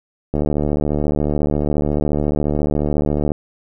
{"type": "click train", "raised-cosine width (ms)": 2, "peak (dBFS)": -6, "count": 222, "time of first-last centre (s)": [0.34, 3.318], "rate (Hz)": 74.2, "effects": []}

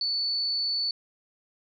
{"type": "tone", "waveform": "sine", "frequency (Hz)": 4471, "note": "C#8", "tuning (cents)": 14, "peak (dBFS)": -25, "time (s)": [0.01, 0.91], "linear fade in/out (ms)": 2, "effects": []}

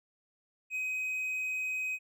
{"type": "tone", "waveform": "triangle", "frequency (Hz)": 2521, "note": "D#7", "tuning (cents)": 22, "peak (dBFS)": -30, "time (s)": [0.7, 1.99], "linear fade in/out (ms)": 50, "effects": []}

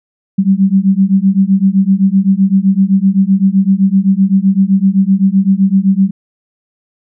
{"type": "beating tone pair", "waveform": "sine", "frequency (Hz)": [189.6, 197.4], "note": ["F#3", "G3"], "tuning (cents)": [43, 12], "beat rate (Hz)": 7.8, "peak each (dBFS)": -10, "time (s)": [0.38, 6.11], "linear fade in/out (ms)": 10, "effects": []}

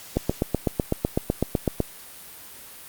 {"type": "click train", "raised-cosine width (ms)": 2, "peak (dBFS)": -7, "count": 14, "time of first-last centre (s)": [0.17, 1.803], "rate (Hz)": 7.96, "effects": ["white hiss -43 dBFS RMS until 2.88 s", "Opus 48 kbps"]}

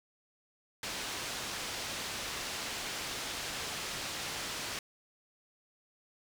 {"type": "low-pass noise", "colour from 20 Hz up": "white", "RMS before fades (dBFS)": -39, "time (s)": [0.83, 4.79], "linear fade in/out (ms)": 2, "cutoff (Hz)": 5500, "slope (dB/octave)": 12, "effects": []}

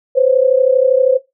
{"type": "tone pair together", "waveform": "sine", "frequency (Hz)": [509, 541.6], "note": ["C5", "C#5"], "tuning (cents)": [-48, -40], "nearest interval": "minor second", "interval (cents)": 108, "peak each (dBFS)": -11, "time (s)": [0.15, 1.18], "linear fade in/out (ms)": 20, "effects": ["noise-tail reverb RT60 0.2 s tail -19 dB re dry"]}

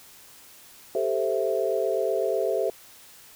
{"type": "chord", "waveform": "sine", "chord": "A minor seventh", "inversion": "third", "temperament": "equal", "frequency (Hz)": [392, 440, 523.3, 659.3], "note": ["G4", "A4", "C5", "E5"], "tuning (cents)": [0, 0, 0, 0], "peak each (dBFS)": -28, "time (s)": [0.95, 2.7], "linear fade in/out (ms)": 2, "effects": ["white hiss -50 dBFS RMS until 3.35 s"]}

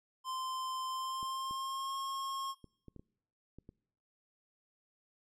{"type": "tone with pitch glide", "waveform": "square", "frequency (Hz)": [1039, 1081.2], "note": ["C6", "C#6"], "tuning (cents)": [-12, -44], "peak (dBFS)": -37, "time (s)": [0.24, 2.55], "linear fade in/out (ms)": 50, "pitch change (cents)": 68, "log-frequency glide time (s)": [0.87, 1.97]}
{"type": "clicks", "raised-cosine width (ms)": 3, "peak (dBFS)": -38, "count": 8, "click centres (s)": [1.229, 1.51, 2.643, 2.883, 2.963, 2.995, 3.586, 3.691]}
{"effects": ["noise-tail reverb RT60 0.8 s tail -25 dB re dry", "low-pass 11000 Hz 12 dB/octave"]}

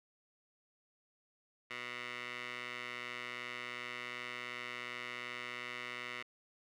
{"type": "tone with band-pass filter", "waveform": "15% pulse", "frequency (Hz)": 122.7, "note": "B2", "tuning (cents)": -11, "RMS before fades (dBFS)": -44, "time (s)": [1.7, 6.23], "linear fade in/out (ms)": 10, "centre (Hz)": 2200, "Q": 2.4, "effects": []}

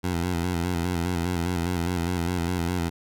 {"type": "tone with vibrato", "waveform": "15% pulse", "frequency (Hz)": 87.31, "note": "F2", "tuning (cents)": 0, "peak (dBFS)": -18, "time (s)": [0.03, 2.9], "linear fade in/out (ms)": 20, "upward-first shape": "square", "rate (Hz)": 4.9, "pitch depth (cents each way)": 57, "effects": []}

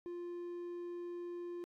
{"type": "tone", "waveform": "triangle", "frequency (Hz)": 349.2, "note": "F4", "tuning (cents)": 0, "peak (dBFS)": -39, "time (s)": [0.06, 1.64], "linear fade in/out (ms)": 0, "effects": ["AAC 48 kbps"]}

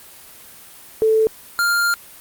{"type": "tone pair in turn", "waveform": ["sine", "square"], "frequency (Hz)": [440, 1399.5], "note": ["A4", "F6"], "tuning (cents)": [0, 3], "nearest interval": "octave + minor sixth", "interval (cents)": 2003, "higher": "second", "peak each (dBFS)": [-12, -16], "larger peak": "first", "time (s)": [[1.02, 1.27], [1.59, 1.94]], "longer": "second", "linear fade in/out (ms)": 0, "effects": ["white hiss -42 dBFS RMS until 2.2 s", "Opus 32 kbps"]}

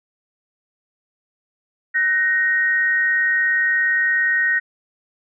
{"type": "tone pair together", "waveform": "sine", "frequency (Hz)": [1507, 1869.9], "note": ["F#6", "A#6"], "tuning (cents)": [31, 5], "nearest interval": "major third", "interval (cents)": 374, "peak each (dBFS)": [-22, -16], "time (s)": [1.94, 4.6], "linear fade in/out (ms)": 20, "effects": []}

